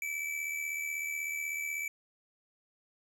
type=tone with amplitude modulation; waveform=square; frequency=2308 Hz; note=D7; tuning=31 cents flat; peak=-32 dBFS; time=0.02-1.88 s; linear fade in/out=2 ms; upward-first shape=sine; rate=76.2 Hz; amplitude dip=55%; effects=none